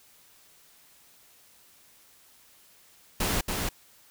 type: noise with echo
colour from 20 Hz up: pink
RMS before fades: -27 dBFS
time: 3.2-3.41 s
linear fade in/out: 5 ms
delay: 280 ms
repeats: 1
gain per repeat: -3 dB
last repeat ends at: 3.69 s
effects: white hiss -58 dBFS RMS until 4.1 s